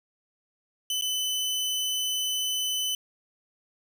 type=tone with dropouts; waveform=sawtooth; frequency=3017 Hz; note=F#7; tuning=33 cents sharp; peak=-23 dBFS; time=0.9-2.95 s; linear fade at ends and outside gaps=2 ms; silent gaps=1.012-1.021 s; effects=none